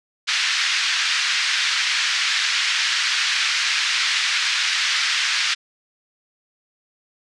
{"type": "band-pass noise", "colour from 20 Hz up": "pink", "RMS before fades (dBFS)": -21, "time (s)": [0.27, 5.55], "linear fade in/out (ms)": 20, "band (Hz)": [1600, 5600], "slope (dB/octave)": 24, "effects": ["resampled to 24000 Hz"]}